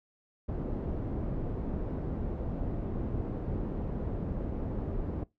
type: low-pass noise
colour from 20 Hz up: pink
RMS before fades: -34 dBFS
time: 0.48-5.24 s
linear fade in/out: 10 ms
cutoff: 430 Hz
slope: 12 dB/octave
effects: noise-tail reverb RT60 0.2 s tail -22 dB re dry